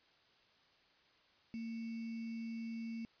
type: tone with sample-and-hold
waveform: sine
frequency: 227.8 Hz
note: A#3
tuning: 40 cents flat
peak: -40 dBFS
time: 1.54-3.05 s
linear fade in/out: 0 ms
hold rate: 2450 Hz
effects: white hiss -69 dBFS RMS until 3.2 s + resampled to 11025 Hz